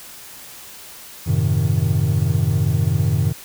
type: chord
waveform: triangle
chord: F# diminished seventh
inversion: none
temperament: equal with one note detuned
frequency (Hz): 92.5 / 107.92 / 130.81 / 155.56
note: F#2 / A2 / C3 / Eb3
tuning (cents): 0 / -33 / 0 / 0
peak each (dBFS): -19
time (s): 1.26-3.33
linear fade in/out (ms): 20
effects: white hiss -39 dBFS RMS until 3.44 s